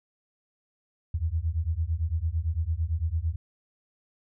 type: beating tone pair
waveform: sine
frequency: 77.3 / 86.2 Hz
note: D#2 / F2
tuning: -11 / -22 cents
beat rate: 8.9 Hz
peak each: -28 dBFS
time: 1.14-3.36 s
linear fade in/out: 5 ms
effects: none

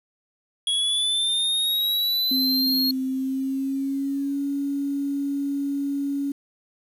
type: linear sweep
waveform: square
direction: up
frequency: 3322 to 4300 Hz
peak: -21 dBFS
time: 0.67-2.91 s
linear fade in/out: 2 ms
type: tone with pitch glide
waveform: sine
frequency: 261.6 to 280.4 Hz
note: C4 to C#4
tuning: 0 to +20 cents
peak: -23 dBFS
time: 2.31-6.32 s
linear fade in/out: 5 ms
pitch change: +120 cents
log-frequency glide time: 3.05-4.38 s
effects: resampled to 32000 Hz + 8-bit

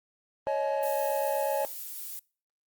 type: chord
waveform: triangle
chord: C# suspended second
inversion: none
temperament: equal with one note detuned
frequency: 554.4 / 622.3 / 852.5 Hz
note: C#5 / D#5 / G#5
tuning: 0 / 0 / +45 cents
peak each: -27 / -30 / -30 dBFS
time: 0.47-1.65 s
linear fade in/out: 0 ms
type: noise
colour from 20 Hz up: violet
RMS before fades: -39 dBFS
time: 0.83-2.19 s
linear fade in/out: 0 ms
effects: noise-tail reverb RT60 0.4 s tail -25 dB re dry + Opus 32 kbps

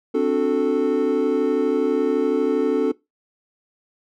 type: chord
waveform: triangle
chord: D dominant seventh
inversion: third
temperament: equal with one note detuned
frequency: 261.6 / 293.7 / 366.6 / 440 Hz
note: C4 / D4 / F#4 / A4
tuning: 0 / 0 / -16 / 0 cents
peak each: -22 / -21 / -23 / -18 dBFS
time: 0.14-2.92 s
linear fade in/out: 10 ms
effects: noise-tail reverb RT60 0.2 s tail -21 dB re dry

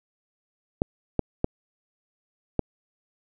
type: clicks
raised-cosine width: 2 ms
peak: -8 dBFS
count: 4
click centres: 0.819 / 1.193 / 1.444 / 2.593 s
effects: none

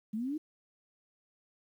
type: exponential sweep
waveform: sine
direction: up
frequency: 206.3 to 320.4 Hz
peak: -32 dBFS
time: 0.13-0.38 s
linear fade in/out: 10 ms
effects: 11-bit

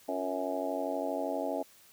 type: harmonic tone with a mistuned harmonic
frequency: 92.5 Hz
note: F#2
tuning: in tune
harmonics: 3 / 4 / 5 / 6 / 7 / 8 / 9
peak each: -37 / -43 / -40 / -38 / -35 / -44 / -40 dBFS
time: 0.08-1.63 s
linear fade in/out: 10 ms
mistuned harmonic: 4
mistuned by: -87 cents
effects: white hiss -59 dBFS RMS until 1.92 s

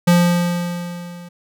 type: tone with level ramp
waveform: square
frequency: 174.61 Hz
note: F3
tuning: in tune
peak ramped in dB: -9 to -35 dBFS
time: 0.07-1.29 s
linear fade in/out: 10 ms
effects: none

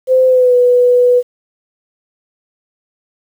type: tone with pitch glide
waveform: sine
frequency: 516 to 492.7 Hz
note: C5 to B4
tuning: -24 to -4 cents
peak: -6 dBFS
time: 0.07-1.23 s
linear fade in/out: 50 ms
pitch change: -80 cents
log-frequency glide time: 0.27-0.55 s
effects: 7-bit

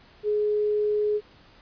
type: tone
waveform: sine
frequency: 419.9 Hz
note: G#4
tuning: 19 cents sharp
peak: -21 dBFS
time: 0.23-1.21 s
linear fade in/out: 50 ms
effects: pink hiss -54 dBFS RMS until 1.61 s + resampled to 11025 Hz

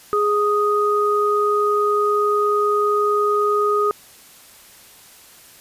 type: tone pair together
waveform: sine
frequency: 415.3 / 1244.5 Hz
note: G#4 / D#6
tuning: 0 / 0 cents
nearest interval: octave + perfect fifth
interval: 1900 cents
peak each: -18 / -18 dBFS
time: 0.13-3.91 s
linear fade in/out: 0 ms
effects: white hiss -46 dBFS RMS until 5.6 s + resampled to 32000 Hz

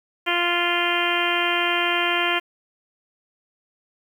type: harmonic tone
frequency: 348 Hz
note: F4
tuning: 6 cents flat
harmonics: 1 / 2 / 3 / 4 / 5 / 6 / 7 / 8 / 9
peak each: -28 / -28 / -28 / -28 / -28 / -28 / -28 / -28 / -28 dBFS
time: 0.26-2.4 s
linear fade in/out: 20 ms
effects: 8-bit

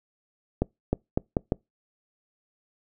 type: accelerating click train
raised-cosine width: 2 ms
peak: -9 dBFS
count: 5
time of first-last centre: 0.62-1.521 s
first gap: 310 ms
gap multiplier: 0.79
effects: noise-tail reverb RT60 0.2 s tail -26 dB re dry

